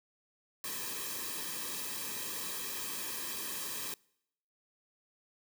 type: noise with comb filter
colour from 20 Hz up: white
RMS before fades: -39 dBFS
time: 0.64-3.94 s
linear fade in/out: 2 ms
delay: 1.4 ms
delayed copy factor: -0.85
effects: noise-tail reverb RT60 0.8 s tail -26 dB re dry